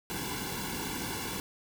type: noise with comb filter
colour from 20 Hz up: pink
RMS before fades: -36 dBFS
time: 0.1-1.4 s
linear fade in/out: 0 ms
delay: 1.6 ms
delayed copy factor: -1
effects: none